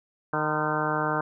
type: harmonic tone with a mistuned harmonic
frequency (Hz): 153.3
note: D#3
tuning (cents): -25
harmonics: 1 / 2 / 3 / 4 / 5 / 6 / 7 / 8 / 9 / 10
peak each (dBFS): -33 / -33 / -33 / -33 / -33 / -33 / -33 / -33 / -33 / -33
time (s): 0.33-1.21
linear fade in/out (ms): 2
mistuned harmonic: 7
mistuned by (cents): -61
effects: none